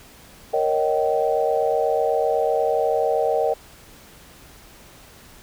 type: chord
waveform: sine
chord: Eb dominant seventh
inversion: second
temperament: equal with one note detuned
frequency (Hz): 466.2 / 554.4 / 622.3 / 769.6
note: Bb4 / Db5 / Eb5 / G5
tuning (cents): 0 / 0 / 0 / -32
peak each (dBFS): -22 / -25 / -23 / -24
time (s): 0.53-3.54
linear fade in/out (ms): 10
effects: pink hiss -47 dBFS RMS until 5.42 s